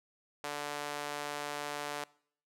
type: tone with high-pass filter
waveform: sawtooth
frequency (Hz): 146.3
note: D3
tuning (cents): -6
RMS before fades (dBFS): -39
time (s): 0.44-2.04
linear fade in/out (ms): 0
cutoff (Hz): 620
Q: 0.9
effects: noise-tail reverb RT60 0.6 s tail -23 dB re dry + low-pass 12000 Hz 12 dB/octave